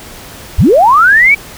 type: linear sweep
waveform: sine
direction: up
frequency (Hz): 36.1 to 2334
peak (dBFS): -3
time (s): 0.58-1.35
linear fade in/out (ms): 10
effects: pink hiss -31 dBFS RMS until 1.57 s